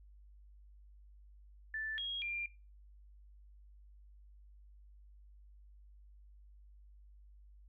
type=tone with pitch steps; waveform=sine; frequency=1759 / 3281 / 2387 Hz; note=A6 / G#7 / D7; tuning=-1 / -22 / +28 cents; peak=-37 dBFS; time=1.74-2.46 s; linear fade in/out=2 ms; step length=240 ms; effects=noise-tail reverb RT60 0.3 s tail -20 dB re dry + added 50 Hz sine -56 dBFS peak until 7.68 s